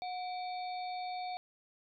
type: harmonic tone with a mistuned harmonic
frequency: 729 Hz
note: F#5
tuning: 26 cents flat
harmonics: 1 / 3 / 5 / 6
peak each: -37 / -49 / -52 / -50 dBFS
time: 0.02-1.37 s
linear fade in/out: 0 ms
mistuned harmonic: 3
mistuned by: +100 cents
effects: none